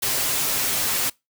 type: noise with comb filter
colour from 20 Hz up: white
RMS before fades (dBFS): -23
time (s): 0.02-1.1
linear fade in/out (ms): 10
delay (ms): 7.5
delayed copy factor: +0.5
effects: noise-tail reverb RT60 0.2 s tail -23 dB re dry